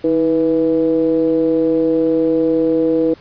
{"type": "ring-modulated tone", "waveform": "triangle", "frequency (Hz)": 84.8, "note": "E2", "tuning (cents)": 50, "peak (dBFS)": -7, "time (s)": [0.04, 3.14], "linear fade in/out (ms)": 5, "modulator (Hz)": 405, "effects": ["pink hiss -45 dBFS RMS until 3.2 s", "resampled to 11025 Hz"]}